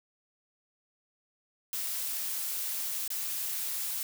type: noise with dropouts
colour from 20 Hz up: blue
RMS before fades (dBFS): -34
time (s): 1.73-4.03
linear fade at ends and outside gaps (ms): 1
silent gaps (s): 3.078-3.103
effects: none